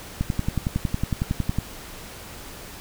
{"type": "click train", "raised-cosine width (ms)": 5, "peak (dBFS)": -10, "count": 16, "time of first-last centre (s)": [0.21, 1.586], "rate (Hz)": 10.9, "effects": ["pink hiss -40 dBFS RMS until 2.8 s"]}